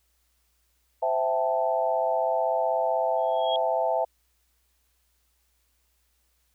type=chord; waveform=sine; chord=A minor seventh; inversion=first; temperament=equal with one note detuned; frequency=519.3 / 659.3 / 784 / 880 Hz; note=C5 / E5 / G5 / A5; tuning=-13 / 0 / 0 / 0 cents; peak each=-29 / -25 / -30 / -29 dBFS; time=1.02-4.05 s; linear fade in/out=10 ms
type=tone with exponential growth; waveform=sine; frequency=3285 Hz; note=G#7; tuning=20 cents flat; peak=-26 dBFS; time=3.17-3.56 s; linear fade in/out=2 ms; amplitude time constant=83 ms
effects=added 60 Hz sine -70 dBFS peak until 6.54 s + white hiss -71 dBFS RMS until 6.54 s